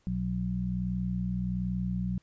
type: harmonic tone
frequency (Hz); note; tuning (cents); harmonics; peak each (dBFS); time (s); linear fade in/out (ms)
61.3; B1; -12; 1 / 2 / 3; -36 / -35 / -30; 0.07-2.18; 0
effects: pink hiss -70 dBFS RMS until 2.22 s + resampled to 16000 Hz